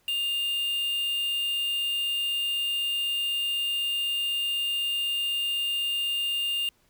triangle tone with quantisation, 2808 Hz, F7, 9 cents sharp, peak -24 dBFS, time 0.08-6.69 s, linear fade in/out 2 ms, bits 6, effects pink hiss -66 dBFS RMS until 6.89 s

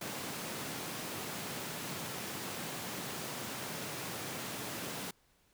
pink high-pass noise, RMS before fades -41 dBFS, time 0.01-5.11 s, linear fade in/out 5 ms, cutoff 120 Hz, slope 24 dB/octave, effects pink hiss -70 dBFS RMS until 5.53 s

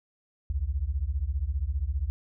sine beating tone pair, 61.74 / 76.74 Hz, B1 / D#2, 0 / -23 cents, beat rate 15 Hz, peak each -29 dBFS, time 0.5-2.1 s, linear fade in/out 0 ms, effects none

